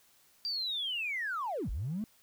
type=linear two-way sweep; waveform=triangle; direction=down then up; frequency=4762 to 38.65 to 229.6 Hz; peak=-29 dBFS; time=0.45-2.04 s; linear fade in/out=0 ms; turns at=1.7 s; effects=tanh soft clip ceiling -30 dBFS + white hiss -65 dBFS RMS until 2.22 s